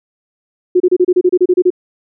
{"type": "tone bursts", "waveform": "sine", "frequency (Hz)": 362.1, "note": "F#4", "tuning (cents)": -37, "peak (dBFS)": -6, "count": 12, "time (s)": [0.75, 1.704], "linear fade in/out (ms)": 10, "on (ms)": 52, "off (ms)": 30, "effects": []}